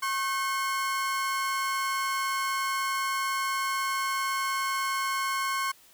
35% pulse tone pair together, 1086 / 1535.8 Hz, C#6 / G6, -36 / -36 cents, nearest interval tritone, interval 600 cents, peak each -26 / -33 dBFS, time 0.02-5.72 s, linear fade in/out 10 ms, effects white hiss -57 dBFS RMS until 5.93 s

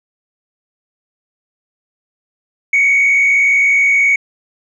sine tone with frequency modulation, 2232 Hz, C#7, 11 cents sharp, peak -7 dBFS, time 2.73-4.16 s, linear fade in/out 5 ms, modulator 59.3 Hz, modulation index 0.87, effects tanh soft clip ceiling -6 dBFS

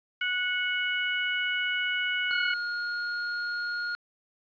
harmonic tone, 735 Hz, F#5, 12 cents flat, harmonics 2 / 3 / 4, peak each -29 / -31 / -32 dBFS, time 0.21-2.54 s, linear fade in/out 5 ms
square tone, 1430 Hz, F6, 41 cents sharp, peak -30 dBFS, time 2.31-3.95 s, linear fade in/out 0 ms
effects resampled to 11025 Hz + 9-bit

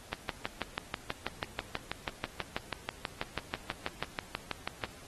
click train, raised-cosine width 0.3 ms, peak -16 dBFS, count 30, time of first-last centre 0.13-4.838 s, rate 6.16 Hz, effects pink hiss -53 dBFS RMS until 5.07 s + AAC 32 kbps

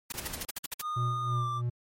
white noise bursts, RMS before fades -34 dBFS, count 10, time 0.1-0.816 s, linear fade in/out 5 ms, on 23 ms, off 54 ms
pink noise, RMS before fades -41 dBFS, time 0.14-0.45 s, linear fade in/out 0 ms
triangle tone with pitch glide, 1226 to 1177.4 Hz, D#6 to D6, -26 to +4 cents, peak -29 dBFS, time 0.81-1.62 s, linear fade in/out 50 ms, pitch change -70 cents, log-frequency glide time 1.27-1.45 s
triangle tone with tremolo, 120.8 Hz, B2, 38 cents flat, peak -25 dBFS, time 0.96-1.7 s, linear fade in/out 10 ms, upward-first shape sine, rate 3.1 Hz, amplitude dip 65%
effects MP3 64 kbps

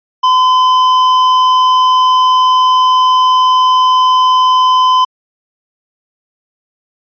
triangle tone with tanh clipping, 1019 Hz, C6, 46 cents flat, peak -8 dBFS, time 0.23-5.05 s, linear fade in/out 10 ms, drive 15 dB, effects resampled to 11025 Hz

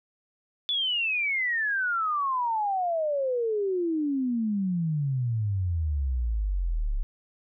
sine exponential sweep, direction down, 3485 to 32.94 Hz, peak -24 dBFS, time 0.69-7.03 s, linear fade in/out 0 ms, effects none

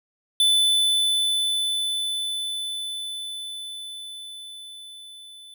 square tone with level ramp, 3504 Hz, A7, 8 cents flat, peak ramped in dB -16 to -43 dBFS, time 0.4-5.54 s, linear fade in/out 2 ms, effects none

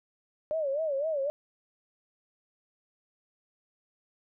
sine tone with vibrato, 591 Hz, D5, 11 cents sharp, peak -27 dBFS, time 0.51-1.3 s, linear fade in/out 0 ms, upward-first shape sine, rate 3.9 Hz, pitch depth 160 cents each way, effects none

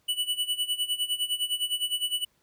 square tone with tremolo, 2960 Hz, F#7, in tune, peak -24 dBFS, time 0.08-2.25 s, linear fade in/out 10 ms, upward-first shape sine, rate 9.8 Hz, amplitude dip 85%, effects pink hiss -69 dBFS RMS until 2.42 s + high-pass 60 Hz 12 dB/octave

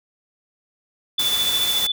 sine tone with tremolo, 3481 Hz, A7, 19 cents flat, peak -17 dBFS, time 1.18-1.92 s, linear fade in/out 5 ms, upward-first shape sine, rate 14 Hz, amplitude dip 45%
white noise, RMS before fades -26 dBFS, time 1.19-1.87 s, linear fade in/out 5 ms
effects none

